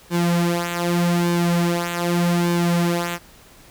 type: tone with flanger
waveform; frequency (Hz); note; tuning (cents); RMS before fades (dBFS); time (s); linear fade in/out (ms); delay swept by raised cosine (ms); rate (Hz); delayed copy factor
sawtooth; 172.9; F3; -17; -20; 0.1-3.19; 50; 1.5 to 5.6; 0.83; -0.7
effects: pink hiss -48 dBFS RMS until 3.7 s